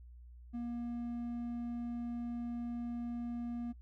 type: tone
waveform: triangle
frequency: 237.8 Hz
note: A#3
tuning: 35 cents sharp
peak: -35 dBFS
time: 0.53-3.73 s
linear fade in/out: 20 ms
effects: noise-tail reverb RT60 0.1 s tail -21 dB re dry + added 60 Hz sine -51 dBFS peak until 3.81 s